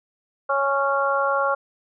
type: harmonic tone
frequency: 276.8 Hz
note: C#4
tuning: 2 cents flat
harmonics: 2 / 3 / 4 / 5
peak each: -23 / -27 / -24 / -24 dBFS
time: 0.49-1.55 s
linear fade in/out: 10 ms
effects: none